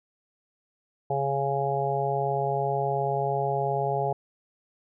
harmonic tone, 138.59 Hz, C#3, in tune, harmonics 1 / 3 / 4 / 5 / 6, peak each -31 / -30 / -32 / -29 / -30 dBFS, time 1.1-4.13 s, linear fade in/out 5 ms, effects none

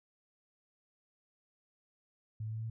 sine tone with pitch steps, 108.6 / 109.61 / 110.63 / 111.65 / 112.69 Hz, A2 / A2 / A2 / A2 / A2, -22 / -6 / +10 / +26 / +42 cents, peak -36 dBFS, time 2.4-2.7 s, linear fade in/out 5 ms, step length 60 ms, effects none

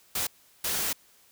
white noise bursts at uneven times, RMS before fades -29 dBFS, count 2, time 0.15-0.27 / 0.64-0.93 s, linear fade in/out 5 ms, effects white hiss -60 dBFS RMS until 1.31 s

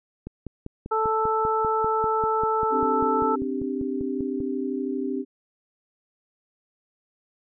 click train, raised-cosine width 3 ms, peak -21 dBFS, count 22, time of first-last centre 0.27-4.404 s, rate 5.08 Hz
harmonic tone, 440 Hz, A4, in tune, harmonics 1 / 2 / 3, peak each -25 / -25 / -25 dBFS, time 0.91-3.36 s, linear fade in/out 10 ms
sine chord, C suspended second, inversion none, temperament just, 261.6 / 294.3 / 392.4 Hz, C4 / D4 / G4, 0 / +4 / +2 cents, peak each -28 / -31 / -30 dBFS, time 2.7-5.25 s, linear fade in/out 50 ms
effects none

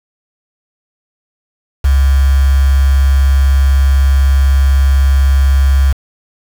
sine tone with quantisation, 68 Hz, C#2, 33 cents flat, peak -6 dBFS, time 1.84-5.93 s, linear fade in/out 10 ms, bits 4, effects none

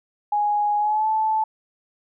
sine tone with pitch glide, 830.6 to 872.9 Hz, G#5 to A5, 0 to -14 cents, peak -18 dBFS, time 0.32-1.44 s, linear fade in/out 5 ms, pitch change +86 cents, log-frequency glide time 0.78-1.08 s, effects none

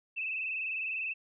sine tone with vibrato, 2600 Hz, E7, 24 cents flat, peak -32 dBFS, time 0.16-1.14 s, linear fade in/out 20 ms, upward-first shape sine, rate 20 Hz, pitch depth 66 cents each way, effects none

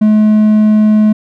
triangle tone, 213.8 Hz, A3, 49 cents flat, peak -3 dBFS, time 0.01-1.13 s, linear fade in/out 10 ms, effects none

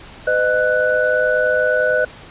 sine tone cluster, 506 / 615 / 1485 Hz, B4 / D#5 / F#6, +42 / -20 / +6 cents, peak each -18 dBFS, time 0.27-2.05 s, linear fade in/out 5 ms, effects pink hiss -39 dBFS RMS until 2.3 s + resampled to 8000 Hz

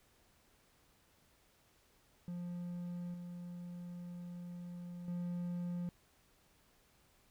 triangle tone with level steps, 175.5 Hz, F3, 9 cents sharp, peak -38 / -42 / -35 dBFS, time 2.28-5.89 s, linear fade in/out 0 ms, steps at 3.14 / 5.08 s, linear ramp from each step 2 ms, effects pink hiss -70 dBFS RMS until 7.3 s

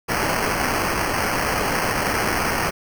white noise with sample-and-hold, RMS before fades -22 dBFS, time 0.08-2.71 s, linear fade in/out 20 ms, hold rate 3675 Hz, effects none

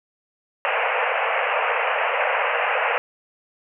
pink band-pass noise, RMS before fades -22 dBFS, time 0.65-2.98 s, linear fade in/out 0 ms, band 470 to 2800 Hz, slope 96 dB/octave, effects none

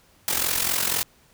white noise with amplitude modulation, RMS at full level -21 dBFS, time 0.28-1.03 s, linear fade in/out 0 ms, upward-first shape sine, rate 44 Hz, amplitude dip 70%, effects pink hiss -58 dBFS RMS until 1.33 s

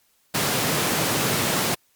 pink high-pass noise, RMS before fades -23 dBFS, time 0.34-1.75 s, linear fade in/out 10 ms, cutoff 120 Hz, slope 24 dB/octave, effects white hiss -64 dBFS RMS until 1.95 s + Opus 48 kbps

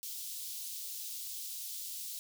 white high-pass noise, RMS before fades -42 dBFS, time 0.03-2.19 s, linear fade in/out 0 ms, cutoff 3500 Hz, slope 24 dB/octave, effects none

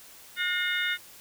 sine tone cluster, 1441 / 1827 / 2131 / 2902 / 3636 Hz, F#6 / A#6 / C7 / F#7 / A#7, -46 / -35 / +31 / -34 / -44 cents, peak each -30 / -33 / -31 / -35 / -33 dBFS, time 0.36-0.98 s, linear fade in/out 50 ms, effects white hiss -50 dBFS RMS until 1.2 s

